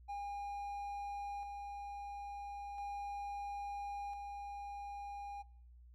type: tone with tremolo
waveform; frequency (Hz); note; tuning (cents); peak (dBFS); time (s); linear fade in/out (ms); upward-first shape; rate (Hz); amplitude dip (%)
triangle; 810; G#5; -43; -38; 0.08-5.43; 20; square; 0.37; 30
effects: noise-tail reverb RT60 0.7 s tail -24 dB re dry + added 60 Hz sine -56 dBFS peak until 5.94 s